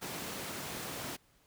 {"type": "high-pass noise", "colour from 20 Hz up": "pink", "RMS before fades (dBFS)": -41, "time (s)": [0.01, 1.17], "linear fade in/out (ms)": 20, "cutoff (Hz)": 130, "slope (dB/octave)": 12, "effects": ["pink hiss -68 dBFS RMS until 1.46 s"]}